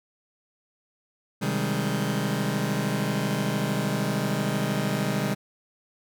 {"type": "chord", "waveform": "sawtooth", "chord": "Ab major seventh", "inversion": "first", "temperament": "just", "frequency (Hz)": [129.78, 155.74, 194.67, 207.7], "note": ["C3", "Eb3", "G3", "Ab3"], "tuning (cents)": [-14, 2, -12, 0], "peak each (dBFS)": [-26, -26, -25, -26], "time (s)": [1.41, 5.35], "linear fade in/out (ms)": 20, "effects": []}